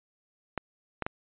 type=clicks; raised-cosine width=0.5 ms; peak=-15 dBFS; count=3; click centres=0.577 / 1.023 / 1.065 s; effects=resampled to 8000 Hz